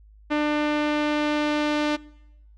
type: tone with low-pass filter sweep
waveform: sawtooth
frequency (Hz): 298.6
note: D4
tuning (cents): +29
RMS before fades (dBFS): -23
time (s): 0.3-1.97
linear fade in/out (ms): 20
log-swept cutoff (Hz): 2600 to 4000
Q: 1.1
effects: noise-tail reverb RT60 0.9 s tail -23 dB re dry + added 52 Hz sine -48 dBFS peak until 2.57 s